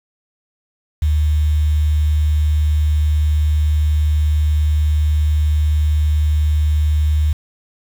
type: tone with quantisation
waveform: sine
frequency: 75.8 Hz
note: D#2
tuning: 45 cents flat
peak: -12 dBFS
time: 1.02-7.33 s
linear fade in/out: 5 ms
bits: 6
effects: none